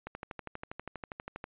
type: click train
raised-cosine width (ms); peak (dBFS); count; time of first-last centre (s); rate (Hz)
0.5; -24; 18; 0.07-1.441; 12.4
effects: resampled to 8000 Hz